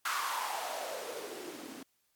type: noise with band-pass filter sweep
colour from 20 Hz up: blue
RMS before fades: -38 dBFS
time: 0.05-1.83 s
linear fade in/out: 5 ms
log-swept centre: 1300 to 240 Hz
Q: 4.5
effects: white hiss -75 dBFS RMS until 2.15 s + MP3 96 kbps